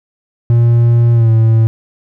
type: tone with pitch glide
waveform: triangle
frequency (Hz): 117.9 to 112.32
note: A#2 to A2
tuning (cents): +20 to +36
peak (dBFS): -4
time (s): 0.5-1.67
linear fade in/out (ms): 0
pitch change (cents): -84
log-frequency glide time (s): 1.13-1.3
effects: none